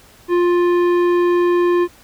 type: tone with tanh clipping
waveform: sine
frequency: 351 Hz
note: F4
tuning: 9 cents sharp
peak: -14 dBFS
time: 0.28-1.88 s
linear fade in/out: 50 ms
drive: 13 dB
effects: pink hiss -47 dBFS RMS until 2.03 s